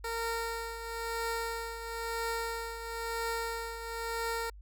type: tone with tremolo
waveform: 15% pulse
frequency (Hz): 459.7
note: A#4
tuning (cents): -24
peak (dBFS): -25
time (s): 0.04-4.5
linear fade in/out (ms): 5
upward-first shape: triangle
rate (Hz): 1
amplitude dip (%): 65
effects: added 50 Hz sine -47 dBFS peak until 4.61 s